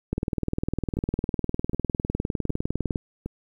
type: two click trains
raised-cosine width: 3 ms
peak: -18 / -12 dBFS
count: 4 / 57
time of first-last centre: 0.97-3.26 / 0.13-2.958 s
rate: 1.31 / 19.8 Hz
effects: 9-bit